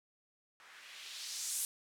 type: noise with low-pass filter sweep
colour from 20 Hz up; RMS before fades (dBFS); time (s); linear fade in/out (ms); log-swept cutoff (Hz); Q
violet; -43; 0.6-1.65; 0; 1300 to 10000; 1.5
effects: none